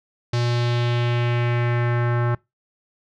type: tone with low-pass filter sweep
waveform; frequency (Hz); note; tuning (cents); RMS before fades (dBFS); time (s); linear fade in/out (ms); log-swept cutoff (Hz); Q
square; 120; B2; -49; -21; 0.33-2.35; 5; 4900 to 1400; 2.1
effects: noise-tail reverb RT60 0.2 s tail -23 dB re dry